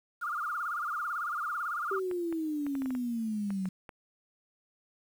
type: tone with vibrato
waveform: sine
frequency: 1298 Hz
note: E6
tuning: 27 cents flat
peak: -31 dBFS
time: 0.21-2 s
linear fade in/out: 20 ms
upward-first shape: sine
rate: 18 Hz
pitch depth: 180 cents each way
type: exponential sweep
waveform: sine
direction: down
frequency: 394 to 184.4 Hz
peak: -30 dBFS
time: 1.91-3.69 s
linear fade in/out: 5 ms
type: clicks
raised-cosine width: 0.5 ms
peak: -29 dBFS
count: 11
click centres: 2.113 / 2.326 / 2.666 / 2.753 / 2.82 / 2.859 / 2.906 / 2.951 / 3.505 / 3.656 / 3.892 s
effects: 9-bit